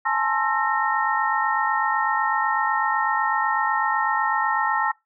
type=tone cluster; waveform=sine; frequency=843 / 891 / 1063 / 1332 / 1847 Hz; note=G#5 / A5 / C6 / E6 / A#6; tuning=+26 / +22 / +27 / +18 / -16 cents; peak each=-26 dBFS; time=0.05-4.92 s; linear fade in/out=10 ms; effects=noise-tail reverb RT60 0.2 s tail -23 dB re dry